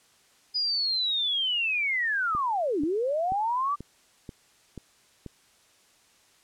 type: linear two-way sweep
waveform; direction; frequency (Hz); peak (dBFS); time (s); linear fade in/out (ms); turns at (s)
sine; down then up; 4978 to 275.6 to 1187; -24; 0.54-3.76; 20; 2.81
type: click train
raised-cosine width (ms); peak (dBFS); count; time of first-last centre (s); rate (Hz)
3; -25; 7; 2.35-5.263; 2.06
effects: white hiss -61 dBFS RMS until 6.43 s + low-pass 9000 Hz 12 dB/octave

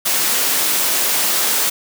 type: high-pass noise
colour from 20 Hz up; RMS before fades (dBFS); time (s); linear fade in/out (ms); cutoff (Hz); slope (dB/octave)
white; -17; 0.05-1.7; 10; 230; 12
effects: none

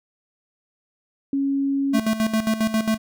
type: tone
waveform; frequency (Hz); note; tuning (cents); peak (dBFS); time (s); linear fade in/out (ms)
sine; 276.1; C#4; -7; -19; 1.33-1.99; 2
type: tone with tremolo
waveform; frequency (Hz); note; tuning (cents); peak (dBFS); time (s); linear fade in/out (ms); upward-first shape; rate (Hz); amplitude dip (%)
square; 220; A3; 0; -18; 1.93-2.98; 20; square; 7.4; 70
effects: none

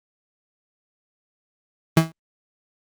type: tone with exponential decay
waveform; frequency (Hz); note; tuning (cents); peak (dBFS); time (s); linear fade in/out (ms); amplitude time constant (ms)
35% pulse; 162.3; E3; -27; -6; 1.97-2.12; 2; 32
effects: Opus 32 kbps

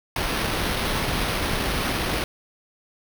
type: noise with sample-and-hold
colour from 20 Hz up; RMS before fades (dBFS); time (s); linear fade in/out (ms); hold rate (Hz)
pink; -25; 0.16-2.24; 2; 7350
effects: none

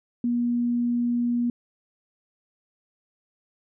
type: tone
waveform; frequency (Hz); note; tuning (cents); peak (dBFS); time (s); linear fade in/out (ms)
sine; 240; B3; -49; -21; 0.24-1.5; 2
effects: none

